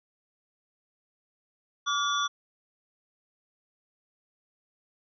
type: tone cluster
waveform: sine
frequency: 1152 / 1415 / 3456 / 5840 Hz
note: D6 / F6 / A7 / F#8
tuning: -34 / +22 / -32 / -24 cents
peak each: -28 / -32 / -30 / -37 dBFS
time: 1.86-2.28 s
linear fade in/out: 20 ms
effects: none